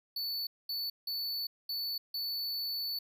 square tone bursts at uneven times, 4473 Hz, C#8, 15 cents sharp, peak -34 dBFS, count 5, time 0.16-0.47 / 0.69-0.9 / 1.07-1.47 / 1.69-1.98 / 2.14-2.99 s, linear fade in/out 5 ms, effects none

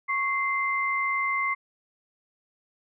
sine tone pair together, 1101.8 / 2080 Hz, C#6 / C7, -11 / -11 cents, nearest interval major seventh, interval 1100 cents, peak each -27 / -26 dBFS, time 0.08-1.55 s, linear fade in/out 20 ms, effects none

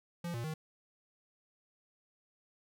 square tone with pitch steps, 172.1 / 117.7 / 156.9 Hz, F3 / A#2 / D#3, -25 / +17 / +15 cents, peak -37 dBFS, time 0.24-0.54 s, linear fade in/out 5 ms, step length 100 ms, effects none

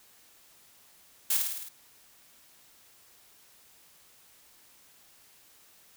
blue noise with echo, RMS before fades -26 dBFS, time 1.3-1.37 s, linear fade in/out 5 ms, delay 53 ms, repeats 6, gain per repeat -3 dB, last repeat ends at 1.688 s, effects white hiss -59 dBFS RMS until 5.96 s

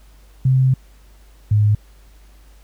sine tone pair in turn, 130.81 / 104.88 Hz, C3 / G#2, 0 / +17 cents, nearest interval major third, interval 383 cents, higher first, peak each -11 dBFS, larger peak neither, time 0.45-0.74 / 1.51-1.75 s, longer first, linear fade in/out 5 ms, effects added 50 Hz sine -44 dBFS peak until 2.63 s + pink hiss -55 dBFS RMS until 2.63 s

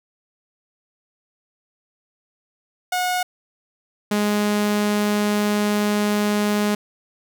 sawtooth tone pair in turn, 727 / 207.9 Hz, F#5 / G#3, -31 / +2 cents, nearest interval octave + minor seventh, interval 2167 cents, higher first, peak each -16 / -14 dBFS, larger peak second, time 2.92-3.23 / 4.11-6.75 s, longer second, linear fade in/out 5 ms, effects none

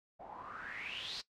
white noise with low-pass filter sweep, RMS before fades -45 dBFS, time 0.19-1.22 s, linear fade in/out 20 ms, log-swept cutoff 680 to 4700 Hz, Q 6.9, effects noise-tail reverb RT60 0.1 s tail -17 dB re dry

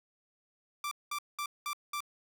sawtooth tone bursts, 1174.7 Hz, D6, in tune, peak -30 dBFS, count 5, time 0.84-2.005 s, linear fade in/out 2 ms, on 73 ms, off 200 ms, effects none

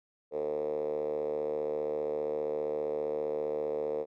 5% pulse tone with band-pass filter, 75.1 Hz, D2, 39 cents sharp, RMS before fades -33 dBFS, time 0.31-4.06 s, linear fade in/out 50 ms, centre 480 Hz, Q 9.6, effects none

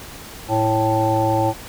harmonic tone with a mistuned harmonic, 110.1 Hz, A2, 2 cents sharp, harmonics 1 / 3 / 5 / 7 / 8, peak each -22 / -22 / -22 / -22 / -22 dBFS, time 0.48-1.54 s, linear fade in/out 50 ms, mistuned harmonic 7, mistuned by +23 cents, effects pink hiss -37 dBFS RMS until 1.68 s

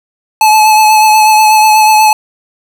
square tone with vibrato, 862 Hz, A5, 36 cents flat, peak -4 dBFS, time 0.41-2.13 s, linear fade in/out 2 ms, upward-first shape triangle, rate 8.2 Hz, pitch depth 26 cents each way, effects none

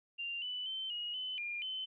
sine tone with pitch steps, 2785 / 2985 / 3089 / 2888 / 3028 / 2408 / 3055 Hz, F7 / F#7 / G7 / F#7 / F#7 / D7 / G7, -5 / +15 / -26 / -43 / +39 / +43 / -45 cents, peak -37 dBFS, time 0.18-1.86 s, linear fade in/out 20 ms, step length 240 ms, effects none

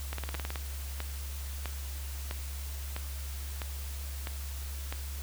two click trains, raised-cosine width 0.3 ms, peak -20 / -20 dBFS, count 9 / 8, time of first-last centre 0.13-0.558 / 0.35-4.925 s, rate 18.7 / 1.53 Hz, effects added 69 Hz sine -36 dBFS peak until 5.22 s + white hiss -46 dBFS RMS until 5.22 s

